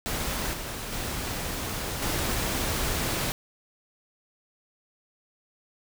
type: noise with level steps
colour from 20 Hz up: pink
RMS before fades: -30 / -35 / -32 / -28 dBFS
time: 0.06-3.32 s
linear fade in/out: 0 ms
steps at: 0.53 / 0.92 / 2.02 s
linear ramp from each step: 5 ms
effects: none